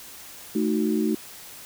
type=chord; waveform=sine; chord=D# diminished; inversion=second; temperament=equal; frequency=220 / 311.1 / 370 Hz; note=A3 / D#4 / F#4; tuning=0 / 0 / 0 cents; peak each=-24 / -25 / -27 dBFS; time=0.55-1.15 s; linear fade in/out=5 ms; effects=white hiss -43 dBFS RMS until 1.65 s